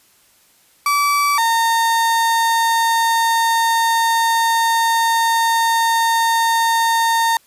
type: tone pair in turn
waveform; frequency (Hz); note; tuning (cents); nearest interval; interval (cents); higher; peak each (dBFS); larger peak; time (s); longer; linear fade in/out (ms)
35% pulse; 1153 / 915.1; D6 / A#5; -32 / -32; major third; 400; first; -12; neither; 0.86-1.38 / 1.38-7.37; second; 2
effects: white hiss -54 dBFS RMS until 7.46 s + resampled to 32000 Hz